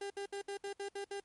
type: tone bursts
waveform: 35% pulse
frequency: 399.8 Hz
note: G4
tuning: 34 cents sharp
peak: -37 dBFS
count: 8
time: 0.01-1.201 s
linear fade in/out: 5 ms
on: 92 ms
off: 65 ms
effects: pink hiss -75 dBFS RMS until 1.24 s + MP3 48 kbps